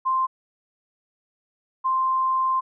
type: tone pair in turn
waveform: sine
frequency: 1046.5 / 1046.5 Hz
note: C6 / C6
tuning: 0 / 0 cents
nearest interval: unison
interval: 0 cents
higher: neither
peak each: -19 dBFS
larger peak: neither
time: 0.05-0.27 / 1.84-2.61 s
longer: second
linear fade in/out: 20 ms
effects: none